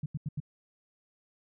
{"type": "tone bursts", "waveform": "sine", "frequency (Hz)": 147.8, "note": "D3", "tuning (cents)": 11, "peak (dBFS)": -30, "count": 4, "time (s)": [0.03, 0.402], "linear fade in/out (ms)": 5, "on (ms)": 30, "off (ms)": 84, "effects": []}